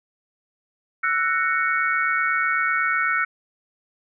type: chord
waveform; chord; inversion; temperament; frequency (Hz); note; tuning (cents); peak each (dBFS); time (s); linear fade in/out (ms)
sine; F# dominant seventh; third; just; 1332 / 1480 / 1850 / 2220; E6 / F#6 / A#6 / C#7; +18 / 0 / -14 / +2; -24 / -23 / -28 / -25; 1.03-3.25; 10
effects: none